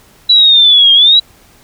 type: linear two-way sweep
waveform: sine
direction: down then up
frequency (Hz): 3954 to 3202 to 3954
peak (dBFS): -3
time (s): 0.29-1.2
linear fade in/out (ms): 10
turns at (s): 0.93
effects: pink hiss -45 dBFS RMS until 1.63 s